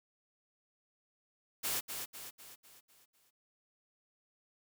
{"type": "noise with echo", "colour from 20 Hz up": "white", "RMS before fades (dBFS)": -35, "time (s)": [1.63, 1.81], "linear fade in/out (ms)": 20, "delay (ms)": 250, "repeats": 6, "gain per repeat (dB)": -6, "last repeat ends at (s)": 3.31, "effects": []}